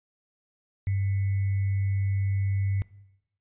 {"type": "tone with sample-and-hold", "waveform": "sine", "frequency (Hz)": 98, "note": "G2", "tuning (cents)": 0, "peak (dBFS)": -23, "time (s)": [0.87, 2.82], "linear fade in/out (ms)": 0, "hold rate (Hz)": 2100, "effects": ["noise-tail reverb RT60 0.9 s tail -20 dB re dry", "resampled to 8000 Hz"]}